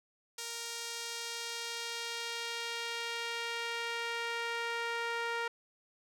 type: tone with band-pass filter sweep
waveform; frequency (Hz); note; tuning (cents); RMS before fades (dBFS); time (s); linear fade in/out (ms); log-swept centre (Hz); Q
sawtooth; 466.2; A#4; 0; -38; 0.38-5.48; 5; 6500 to 1600; 0.95
effects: none